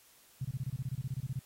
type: tone bursts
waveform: sine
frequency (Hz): 130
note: C3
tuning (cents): -11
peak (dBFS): -32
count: 16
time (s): 0.41-1.393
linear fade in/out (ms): 5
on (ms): 38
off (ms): 25
effects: white hiss -62 dBFS RMS until 1.45 s + AAC 48 kbps